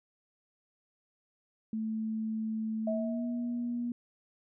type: tone with pitch glide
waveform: sine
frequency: 220 to 239.9 Hz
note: A3 to A#3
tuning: 0 to +50 cents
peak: -31 dBFS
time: 1.73-3.92 s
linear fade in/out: 2 ms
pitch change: +150 cents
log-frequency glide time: 2.82-3.24 s
type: tone with exponential decay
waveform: sine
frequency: 645 Hz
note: E5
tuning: 38 cents flat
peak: -29 dBFS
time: 2.87-3.89 s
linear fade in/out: 5 ms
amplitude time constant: 220 ms
effects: none